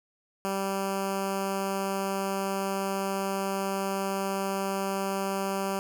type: tone with notch filter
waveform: 10% pulse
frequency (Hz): 194.8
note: G3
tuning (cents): -11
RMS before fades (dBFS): -30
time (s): 0.45-5.79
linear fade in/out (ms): 0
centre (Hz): 3600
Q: 1.6
effects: none